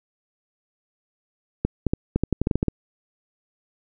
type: clicks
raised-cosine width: 3 ms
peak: -7 dBFS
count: 12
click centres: 1.65 / 1.867 / 1.935 / 2.16 / 2.236 / 2.327 / 2.416 / 2.471 / 2.512 / 2.556 / 2.629 / 2.683 s
effects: none